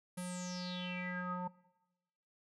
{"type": "tone with low-pass filter sweep", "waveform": "square", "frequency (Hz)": 180, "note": "F#3", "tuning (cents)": -47, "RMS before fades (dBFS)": -40, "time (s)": [0.17, 1.48], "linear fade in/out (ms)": 10, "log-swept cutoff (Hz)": [11000, 920], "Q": 8.8, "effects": ["noise-tail reverb RT60 1.0 s tail -21 dB re dry"]}